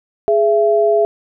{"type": "tone pair together", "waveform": "sine", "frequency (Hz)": [417, 670], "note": ["G#4", "E5"], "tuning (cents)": [7, 28], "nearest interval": "minor sixth", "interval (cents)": 821, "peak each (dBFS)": -13, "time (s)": [0.28, 1.05], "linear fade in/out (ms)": 0, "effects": []}